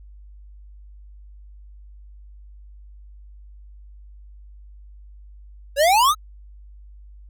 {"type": "exponential sweep", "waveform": "square", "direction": "up", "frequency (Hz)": [537, 1315], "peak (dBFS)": -14, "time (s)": [5.76, 6.15], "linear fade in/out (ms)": 50, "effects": ["added 50 Hz sine -41 dBFS peak until 7.29 s"]}